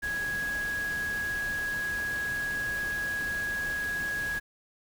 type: tone in noise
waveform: sine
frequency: 1661.2 Hz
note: G#6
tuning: in tune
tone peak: -29 dBFS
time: 0.02-4.4 s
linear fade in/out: 20 ms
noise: pink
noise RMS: -41 dBFS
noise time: 0.02-4.4 s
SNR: +9 dB
effects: none